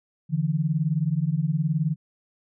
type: beating tone pair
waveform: sine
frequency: 146.83 / 165.83 Hz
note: D3 / E3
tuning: 0 / +11 cents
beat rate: 19 Hz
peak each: -24 dBFS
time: 0.29-1.96 s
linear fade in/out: 50 ms
effects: none